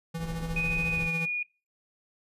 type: tone with tremolo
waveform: square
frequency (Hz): 164.81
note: E3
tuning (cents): 0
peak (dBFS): -31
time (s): 0.14-1.26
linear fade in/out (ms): 10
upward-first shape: sine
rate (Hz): 14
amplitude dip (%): 50
type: noise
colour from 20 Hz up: brown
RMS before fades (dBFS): -37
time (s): 0.17-1.09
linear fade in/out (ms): 50
type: tone with pitch glide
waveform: sine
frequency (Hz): 2489 to 2445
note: D#7 to D#7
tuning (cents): 0 to -31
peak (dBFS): -27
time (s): 0.56-1.43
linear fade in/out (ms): 5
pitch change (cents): -31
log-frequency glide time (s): 0.91-1.1
effects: noise-tail reverb RT60 0.3 s tail -22 dB re dry + resampled to 32000 Hz